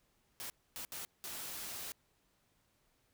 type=noise bursts at uneven times; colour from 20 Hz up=white; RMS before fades=-44 dBFS; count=4; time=0.4-0.5 / 0.76-0.85 / 0.92-1.05 / 1.24-1.92 s; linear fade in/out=0 ms; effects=pink hiss -75 dBFS RMS until 3.13 s